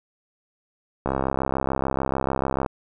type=click train; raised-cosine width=1 ms; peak=-9 dBFS; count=108; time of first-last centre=1.06-2.662 s; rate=66.8 Hz; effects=none